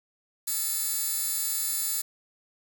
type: tone with high-pass filter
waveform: 15% pulse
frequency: 439.8 Hz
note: A4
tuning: 1 cent flat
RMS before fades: -29 dBFS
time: 0.47-2.02 s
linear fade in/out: 10 ms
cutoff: 9400 Hz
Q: 0.74
effects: 9-bit